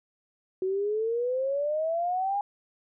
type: exponential sweep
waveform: sine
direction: up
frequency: 370 to 822 Hz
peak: -25 dBFS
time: 0.62-2.41 s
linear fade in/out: 2 ms
effects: none